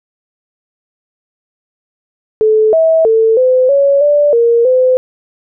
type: tone with pitch steps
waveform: sine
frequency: 434.2 / 647 / 446.4 / 511 / 559 / 585 / 467.7 / 511 Hz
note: A4 / E5 / A4 / C5 / C#5 / D5 / A#4 / C5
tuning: -23 / -32 / +25 / -41 / +14 / -7 / +6 / -41 cents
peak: -6 dBFS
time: 2.41-4.97 s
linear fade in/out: 0 ms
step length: 320 ms
effects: none